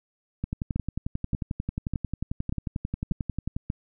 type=two click trains; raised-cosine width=5 ms; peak=-16 / -15 dBFS; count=36 / 6; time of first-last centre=0.44-3.565 / 0.76-3.701 s; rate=11.2 / 1.7 Hz; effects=none